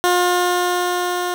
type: tone with level ramp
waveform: 15% pulse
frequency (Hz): 356.6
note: F4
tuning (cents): +36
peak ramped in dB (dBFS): -7 to -14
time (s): 0.04-1.34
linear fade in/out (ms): 0
effects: none